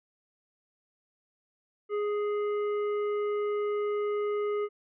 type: tone with hard clipping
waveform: sine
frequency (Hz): 415.3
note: G#4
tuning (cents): 0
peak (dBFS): -29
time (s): 1.89-4.69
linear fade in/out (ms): 50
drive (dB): 9
effects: resampled to 8000 Hz